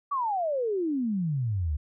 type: exponential sweep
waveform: sine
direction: down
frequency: 1170 to 69.3 Hz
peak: -25 dBFS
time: 0.11-1.77 s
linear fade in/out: 10 ms
effects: none